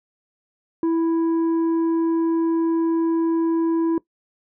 triangle tone with tanh clipping, 329.6 Hz, E4, in tune, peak -18 dBFS, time 0.83-3.98 s, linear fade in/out 2 ms, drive 9 dB, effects noise-tail reverb RT60 0.1 s tail -19 dB re dry

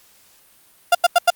35% pulse tone bursts, 698.5 Hz, F5, in tune, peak -8 dBFS, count 4, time 0.92-1.303 s, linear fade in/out 5 ms, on 29 ms, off 89 ms, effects white hiss -53 dBFS RMS until 1.35 s + Opus 48 kbps

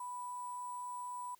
sine tone with sample-and-hold, 988 Hz, B5, in tune, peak -40 dBFS, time 0-1.35 s, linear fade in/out 5 ms, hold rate 8820 Hz, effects white hiss -69 dBFS RMS until 1.39 s

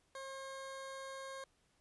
20% pulse tone, 537 Hz, C5, 45 cents sharp, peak -40 dBFS, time 0.15-1.44 s, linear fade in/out 2 ms, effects pink hiss -75 dBFS RMS until 1.8 s + resampled to 24000 Hz

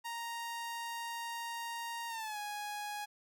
sawtooth tone with pitch glide, 932.3 to 830.6 Hz, A#5 to G#5, 0 to 0 cents, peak -35 dBFS, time 0.04-3.06 s, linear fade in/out 20 ms, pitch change -200 cents, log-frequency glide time 2.08-2.38 s, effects none

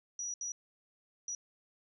sine tone bursts at uneven times, 5830 Hz, F#8, 26 cents flat, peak -36 dBFS, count 3, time 0.19-0.34 / 0.41-0.52 / 1.28-1.35 s, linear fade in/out 2 ms, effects none

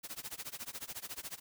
white noise with tremolo, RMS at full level -41 dBFS, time 0.03-1.4 s, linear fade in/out 20 ms, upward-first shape sine, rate 14 Hz, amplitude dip 95%, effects none

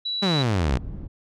sine tone, 3930 Hz, B7, 9 cents flat, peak -24 dBFS, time 0.05-0.43 s, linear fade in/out 10 ms
sawtooth exponential sweep, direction down, 207.1 to 58.9 Hz, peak -16 dBFS, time 0.22-0.78 s, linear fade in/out 10 ms
white low-pass noise, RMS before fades -33 dBFS, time 0.67-1.08 s, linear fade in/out 20 ms, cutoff 110 Hz, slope 12 dB/octave
effects low-pass 6000 Hz 12 dB/octave

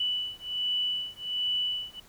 sine beating tone pair, 2968 / 2969.3 Hz, F#7 / F#7, +5 / +5 cents, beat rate 1.3 Hz, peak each -31 dBFS, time 0-2 s, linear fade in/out 5 ms, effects pink hiss -56 dBFS RMS until 2.08 s

